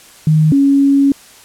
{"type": "tone pair in turn", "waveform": "sine", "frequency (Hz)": [155.56, 277.9], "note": ["D#3", "C#4"], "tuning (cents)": [0, 4], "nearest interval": "minor seventh", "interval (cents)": 1004, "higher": "second", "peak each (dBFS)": -7, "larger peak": "neither", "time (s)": [[0.27, 0.52], [0.52, 1.12]], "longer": "second", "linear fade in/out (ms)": 2, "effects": ["white hiss -41 dBFS RMS until 1.44 s", "low-pass 11000 Hz 12 dB/octave"]}